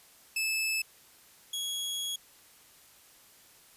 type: tone pair in turn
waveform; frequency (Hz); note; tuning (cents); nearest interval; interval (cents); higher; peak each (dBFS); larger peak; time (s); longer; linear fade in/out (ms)
sawtooth; 2615 / 3329; E7 / G#7; -15 / +3; major third; 418; second; -25 / -29; first; 0.36-0.82 / 1.53-2.16; second; 5
effects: white hiss -58 dBFS RMS until 3.76 s + resampled to 32000 Hz